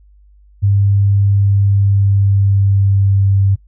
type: tone with pitch glide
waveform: sine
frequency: 100 to 98.06 Hz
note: G2 to G2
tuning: +35 to +1 cents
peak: -9 dBFS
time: 0.62-3.56 s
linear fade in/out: 20 ms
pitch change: -34 cents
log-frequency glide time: 1.33-3.42 s
effects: noise-tail reverb RT60 0.1 s tail -18 dB re dry + added 50 Hz sine -43 dBFS peak until 3.67 s